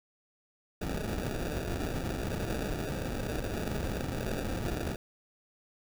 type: noise with sample-and-hold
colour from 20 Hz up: pink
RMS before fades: -34 dBFS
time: 0.81-4.96 s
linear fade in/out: 5 ms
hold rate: 1050 Hz
effects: none